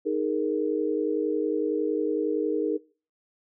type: chord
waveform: sine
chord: D# suspended fourth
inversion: none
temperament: equal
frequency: 311.1 / 415.3 / 466.2 Hz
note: D#4 / G#4 / A#4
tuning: 0 / 0 / 0 cents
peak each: -28 dBFS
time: 0.05-2.78 s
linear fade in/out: 20 ms
effects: noise-tail reverb RT60 0.4 s tail -23 dB re dry